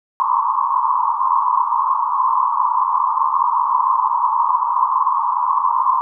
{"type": "band-pass noise", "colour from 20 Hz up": "white", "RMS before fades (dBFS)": -17, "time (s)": [0.2, 6.01], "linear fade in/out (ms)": 0, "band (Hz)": [930, 1100], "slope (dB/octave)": 96, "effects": []}